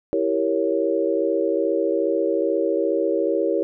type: chord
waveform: sine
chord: E diminished seventh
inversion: none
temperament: equal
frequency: 329.6 / 392 / 466.2 / 554.4 Hz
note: E4 / G4 / Bb4 / Db5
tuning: 0 / 0 / 0 / 0 cents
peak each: -24 dBFS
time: 0.13-3.63 s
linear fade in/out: 0 ms
effects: none